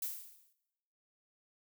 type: noise with exponential decay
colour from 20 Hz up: violet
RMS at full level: -35 dBFS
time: 0.02-0.53 s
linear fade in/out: 5 ms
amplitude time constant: 110 ms
effects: noise-tail reverb RT60 0.9 s tail -17 dB re dry